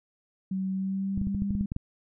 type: tone with pitch glide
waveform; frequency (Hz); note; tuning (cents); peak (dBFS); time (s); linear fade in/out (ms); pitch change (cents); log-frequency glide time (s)
sine; 190 to 200.8; F#3 to G3; +46 to +42; -27; 0.51-1.66; 5; +96; 0.72-1.53
type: clicks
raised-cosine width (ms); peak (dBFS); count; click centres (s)
5; -19; 10; 1.176 / 1.215 / 1.271 / 1.348 / 1.421 / 1.507 / 1.552 / 1.61 / 1.719 / 1.764
effects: none